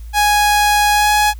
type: tone with pitch glide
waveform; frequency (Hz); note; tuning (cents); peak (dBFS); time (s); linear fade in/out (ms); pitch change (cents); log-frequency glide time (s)
sawtooth; 830.6 to 838.3; G#5 to G#5; 0 to +16; -7; 0.13-1.34; 50; +16; 0.92-1.1
effects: added 56 Hz sine -28 dBFS peak until 1.39 s + white hiss -51 dBFS RMS until 1.39 s